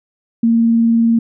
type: tone with vibrato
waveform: sine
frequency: 230 Hz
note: A#3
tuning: 23 cents flat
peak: -9 dBFS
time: 0.43-1.19 s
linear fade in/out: 5 ms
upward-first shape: sine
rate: 20 Hz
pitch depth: 20 cents each way
effects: none

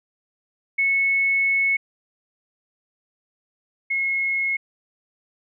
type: tone pair in turn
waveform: sine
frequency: 2200 / 2170 Hz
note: C#7 / C#7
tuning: -14 / -37 cents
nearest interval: unison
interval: 23 cents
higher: first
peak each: -17 / -20 dBFS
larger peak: first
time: 0.78-1.77 / 3.9-4.57 s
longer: first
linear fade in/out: 10 ms
effects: none

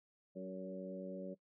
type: harmonic tone with a mistuned harmonic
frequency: 94 Hz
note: F#2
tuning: 28 cents sharp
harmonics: 2 / 3 / 4 / 5 / 6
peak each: -46 / -51 / -51 / -52 / -47 dBFS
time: 0.35-1.35 s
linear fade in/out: 20 ms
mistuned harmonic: 5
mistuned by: -16 cents
effects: noise-tail reverb RT60 0.1 s tail -19 dB re dry

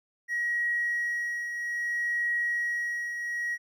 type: tone with tremolo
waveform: triangle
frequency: 1903 Hz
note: A#6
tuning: 35 cents sharp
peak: -21 dBFS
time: 0.28-3.58 s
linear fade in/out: 50 ms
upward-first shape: triangle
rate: 0.61 Hz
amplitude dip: 65%
effects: tanh soft clip ceiling -23 dBFS

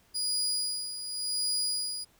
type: tone with tremolo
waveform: 30% pulse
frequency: 4900 Hz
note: D#8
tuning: 27 cents flat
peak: -24 dBFS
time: 0.14-2.05 s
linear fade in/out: 20 ms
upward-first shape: sine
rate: 0.89 Hz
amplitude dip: 65%
effects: pink hiss -64 dBFS RMS until 2.19 s

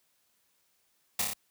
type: noise with echo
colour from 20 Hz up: white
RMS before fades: -28 dBFS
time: 1.19-1.22 s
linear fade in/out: 5 ms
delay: 29 ms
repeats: 4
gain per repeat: -2 dB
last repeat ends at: 1.336 s
effects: white hiss -72 dBFS RMS until 1.5 s + high-pass 60 Hz 12 dB/octave

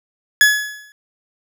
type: tone with exponential decay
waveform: 40% pulse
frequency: 1696 Hz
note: G#6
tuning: 36 cents sharp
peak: -5 dBFS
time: 0.41-0.92 s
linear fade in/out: 1 ms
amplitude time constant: 110 ms
effects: none

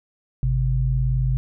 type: tone pair together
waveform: sine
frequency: 51.59 / 130 Hz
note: G#1 / C3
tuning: -11 / -11 cents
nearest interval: octave + major third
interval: 1600 cents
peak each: -21 / -20 dBFS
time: 0.43-1.37 s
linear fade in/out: 0 ms
effects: none

